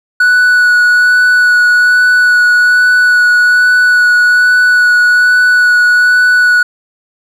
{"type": "tone with vibrato", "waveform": "triangle", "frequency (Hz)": 1474, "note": "F#6", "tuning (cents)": -7, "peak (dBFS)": -3, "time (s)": [0.2, 6.63], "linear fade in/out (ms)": 5, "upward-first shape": "sine", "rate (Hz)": 1.2, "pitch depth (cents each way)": 12, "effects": []}